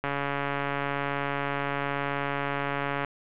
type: click train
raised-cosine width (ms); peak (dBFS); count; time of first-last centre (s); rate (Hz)
0.5; -14; 425; 0.04-3.047; 141
effects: resampled to 8000 Hz + 8-bit